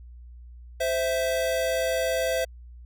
square tone pair together, 519.2 / 659.3 Hz, C5 / E5, -13 / 0 cents, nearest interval major third, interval 413 cents, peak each -27 dBFS, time 0.8-2.45 s, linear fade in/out 10 ms, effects added 60 Hz sine -42 dBFS peak until 2.85 s

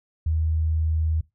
sine tone, 79.4 Hz, D#2, 36 cents sharp, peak -20 dBFS, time 0.26-1.21 s, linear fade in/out 5 ms, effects noise-tail reverb RT60 0.2 s tail -20 dB re dry

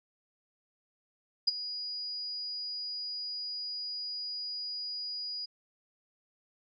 sine tone with ADSR envelope, 4900 Hz, D#8, 27 cents flat, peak -20 dBFS, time 1.47-5.46 s, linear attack 11 ms, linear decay 21 ms, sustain -15 dB, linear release 14 ms, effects none

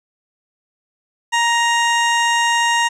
20% pulse tone, 937 Hz, A#5, 9 cents sharp, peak -9 dBFS, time 1.32-2.89 s, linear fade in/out 20 ms, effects resampled to 22050 Hz + 8-bit

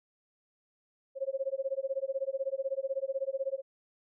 sine tone with tremolo, 539 Hz, C#5, 49 cents flat, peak -27 dBFS, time 1.15-3.62 s, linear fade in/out 50 ms, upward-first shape sine, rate 16 Hz, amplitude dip 100%, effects none

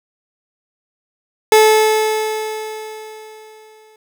30% pulse tone with exponential decay, 433.8 Hz, A4, 25 cents flat, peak -3 dBFS, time 1.52-3.96 s, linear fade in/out 2 ms, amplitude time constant 530 ms, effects none

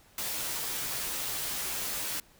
white noise with comb filter, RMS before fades -34 dBFS, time 0.18-2.2 s, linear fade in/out 2 ms, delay 12 ms, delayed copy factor -0.65, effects pink hiss -60 dBFS RMS until 2.39 s

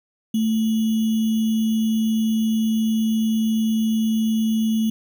sine tone with sample-and-hold, 220.7 Hz, A3, 5 cents sharp, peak -17 dBFS, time 0.34-4.9 s, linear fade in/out 5 ms, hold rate 3150 Hz, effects none

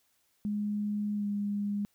sine tone with pitch glide, 207.7 to 204 Hz, G#3 to G#3, 0 to -31 cents, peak -29 dBFS, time 0.45-1.85 s, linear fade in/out 0 ms, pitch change -31 cents, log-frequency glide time 1.15-1.26 s, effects white hiss -72 dBFS RMS until 1.94 s

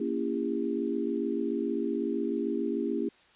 sine chord, A# diminished seventh, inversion none, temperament just, 233.1 / 279.7 / 335.6 / 402.8 Hz, A#3 / C#4 / E4 / G4, 0 / +16 / +31 / +47 cents, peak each -33 dBFS, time 0-3.09 s, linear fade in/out 5 ms, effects white hiss -60 dBFS RMS until 3.35 s + resampled to 8000 Hz

